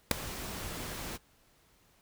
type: noise with ADSR envelope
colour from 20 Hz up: pink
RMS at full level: -18 dBFS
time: 0.11-1.18 s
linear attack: 3 ms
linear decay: 4 ms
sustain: -22 dB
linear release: 27 ms
effects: pink hiss -66 dBFS RMS until 2.01 s